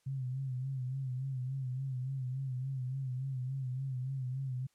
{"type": "tone with vibrato", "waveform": "sine", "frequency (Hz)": 130.81, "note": "C3", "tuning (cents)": 0, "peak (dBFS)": -34, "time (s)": [0.06, 4.67], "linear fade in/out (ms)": 10, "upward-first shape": "sine", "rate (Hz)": 3.5, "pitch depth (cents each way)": 72, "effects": ["white hiss -75 dBFS RMS until 4.74 s", "low-pass 10000 Hz 12 dB/octave"]}